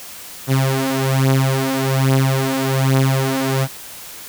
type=beating tone pair; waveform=sawtooth; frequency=132.9 / 134.1 Hz; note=C3 / C3; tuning=+27 / +43 cents; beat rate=1.2 Hz; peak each=-14 / -13 dBFS; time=0.47-3.68 s; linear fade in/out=50 ms; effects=white hiss -35 dBFS RMS until 4.28 s